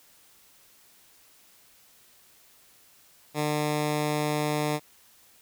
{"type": "tone", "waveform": "10% pulse", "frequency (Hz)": 150, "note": "D3", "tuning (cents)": 37, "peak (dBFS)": -17, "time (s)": [3.34, 4.8], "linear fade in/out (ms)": 50, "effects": ["white hiss -58 dBFS RMS until 5.41 s"]}